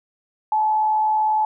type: tone with frequency modulation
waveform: sine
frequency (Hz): 862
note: A5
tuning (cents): -36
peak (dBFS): -16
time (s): 0.52-1.45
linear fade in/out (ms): 2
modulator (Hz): 67.3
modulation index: 0.28
effects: none